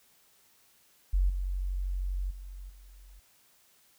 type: tone with level steps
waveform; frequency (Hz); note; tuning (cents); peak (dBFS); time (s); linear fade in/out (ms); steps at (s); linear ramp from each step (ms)
sine; 46.25; F#1; 0; -22 / -29 / -40 / -49; 1.13-3.2; 10; 1.29 / 2.3 / 2.69; 10
effects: white hiss -64 dBFS RMS until 3.98 s